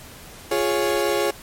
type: chord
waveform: 35% pulse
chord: Db major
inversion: first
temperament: equal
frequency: 349.2 / 415.3 / 554.4 Hz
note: F4 / Ab4 / Db5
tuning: 0 / 0 / 0 cents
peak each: -23 / -21 / -22 dBFS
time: 0.51-1.31 s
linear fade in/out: 5 ms
effects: pink hiss -42 dBFS RMS until 1.42 s + MP3 64 kbps